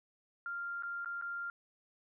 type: tone with dropouts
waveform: sine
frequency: 1394 Hz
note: F6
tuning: 4 cents flat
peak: -37 dBFS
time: 0.46-1.5 s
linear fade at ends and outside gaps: 1 ms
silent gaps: 0.824-0.833 / 1.047-1.058 / 1.213-1.222 s
effects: none